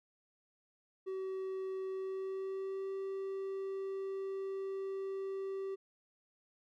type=tone with pitch glide; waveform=triangle; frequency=380.2 to 387.7 Hz; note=F#4 to G4; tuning=+47 to -19 cents; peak=-35 dBFS; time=1.06-5.76 s; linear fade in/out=20 ms; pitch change=+34 cents; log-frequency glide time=1.89-2.93 s; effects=none